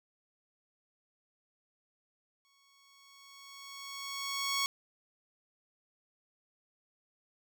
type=tone with exponential growth; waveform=10% pulse; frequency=1108.7 Hz; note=C#6; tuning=in tune; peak=-20 dBFS; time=2.45-4.66 s; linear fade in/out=0 ms; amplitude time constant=480 ms; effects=none